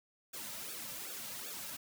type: noise with flanger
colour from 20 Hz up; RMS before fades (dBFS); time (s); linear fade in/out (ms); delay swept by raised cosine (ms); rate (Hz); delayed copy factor
white; -44; 0.33-1.77; 10; 0.98 to 2.78; 2.6; -0.85
effects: none